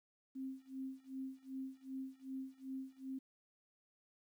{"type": "tone with tremolo", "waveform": "sine", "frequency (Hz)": 264.9, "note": "C4", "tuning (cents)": 22, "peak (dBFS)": -40, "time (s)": [0.35, 3.19], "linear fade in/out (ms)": 10, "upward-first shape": "sine", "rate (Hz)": 2.6, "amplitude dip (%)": 95, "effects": ["12-bit"]}